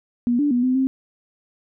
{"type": "tone with pitch steps", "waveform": "sine", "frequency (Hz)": [240.8, 291, 244, 255.5, 264.3], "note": ["B3", "D4", "B3", "C4", "C4"], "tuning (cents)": [-44, -16, -21, -41, 18], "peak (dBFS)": -16, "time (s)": [0.27, 0.87], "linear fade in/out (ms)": 0, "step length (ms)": 120, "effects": []}